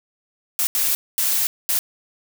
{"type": "noise bursts at uneven times", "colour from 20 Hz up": "blue", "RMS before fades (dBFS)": -20, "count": 4, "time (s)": [[0.59, 0.67], [0.75, 0.95], [1.18, 1.47], [1.69, 1.79]], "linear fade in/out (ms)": 0, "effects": []}